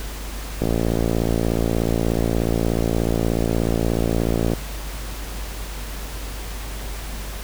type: click train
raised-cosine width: 2 ms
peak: -7 dBFS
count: 223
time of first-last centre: 0.62-4.535 s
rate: 56.7 Hz
effects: added 50 Hz sine -29 dBFS peak until 7.43 s + pink hiss -35 dBFS RMS until 7.43 s